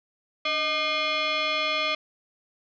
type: tone with frequency modulation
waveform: sine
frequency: 622.3 Hz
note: D#5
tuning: in tune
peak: -23 dBFS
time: 0.45-1.95 s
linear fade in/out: 5 ms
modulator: 915 Hz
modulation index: 3.6
effects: none